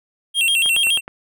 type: tone with vibrato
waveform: square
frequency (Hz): 2960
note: F#7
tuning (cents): 0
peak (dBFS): -15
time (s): 0.34-1.01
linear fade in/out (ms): 50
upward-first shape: square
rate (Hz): 7.1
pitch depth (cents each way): 150
type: click train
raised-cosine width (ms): 0.5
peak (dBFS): -17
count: 5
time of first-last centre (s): 0.66-1.079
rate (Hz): 9.54
effects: none